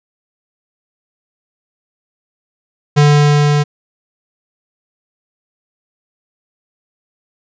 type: tone with level ramp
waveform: square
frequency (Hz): 146.83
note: D3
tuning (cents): 0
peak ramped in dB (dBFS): -6 to -11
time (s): 2.96-3.64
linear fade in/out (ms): 20
effects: resampled to 16000 Hz